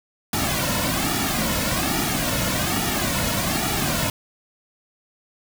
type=noise with flanger; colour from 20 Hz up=pink; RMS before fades=-23 dBFS; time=0.33-4.1 s; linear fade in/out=2 ms; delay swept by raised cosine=1.9 to 2.55 ms; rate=1.2 Hz; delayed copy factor=-0.75; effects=none